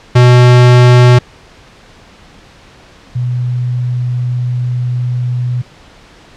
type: tone pair in turn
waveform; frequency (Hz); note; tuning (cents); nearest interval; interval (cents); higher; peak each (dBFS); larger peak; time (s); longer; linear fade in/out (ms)
square / sine; 123.47 / 123.47; B2 / B2; 0 / 0; unison; 0; neither; -3 / -12; first; 0.15-1.19 / 3.15-5.62; second; 10
effects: pink hiss -40 dBFS RMS until 6.36 s + low-pass 5000 Hz 12 dB/octave